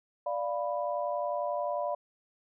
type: chord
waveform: sine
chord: B diminished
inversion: first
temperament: equal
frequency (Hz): 587.3 / 698.5 / 987.8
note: D5 / F5 / B5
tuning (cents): 0 / 0 / 0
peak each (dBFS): -32 / -34 / -36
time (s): 0.26-1.95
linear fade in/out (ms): 5
effects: none